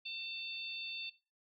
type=harmonic tone; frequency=894 Hz; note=A5; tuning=27 cents sharp; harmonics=3 / 4 / 5; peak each=-43 / -45 / -47 dBFS; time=0.05-1.1 s; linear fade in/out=10 ms; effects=noise-tail reverb RT60 0.3 s tail -18 dB re dry